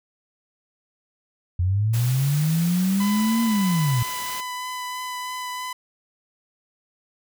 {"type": "linear two-way sweep", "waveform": "sine", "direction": "up then down", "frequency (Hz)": [86.2, 232.8, 113.5], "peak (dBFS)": -18, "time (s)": [1.59, 4.03], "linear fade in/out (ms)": 5, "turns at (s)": 3.43}
{"type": "noise", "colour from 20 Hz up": "white", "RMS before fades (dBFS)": -34, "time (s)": [1.93, 4.41], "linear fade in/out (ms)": 10}
{"type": "tone with vibrato", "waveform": "sawtooth", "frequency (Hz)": 1002, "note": "B5", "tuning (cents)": 25, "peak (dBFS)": -25, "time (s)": [3, 5.73], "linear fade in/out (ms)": 5, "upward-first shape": "triangle", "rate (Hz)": 3.1, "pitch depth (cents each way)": 12}
{"effects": []}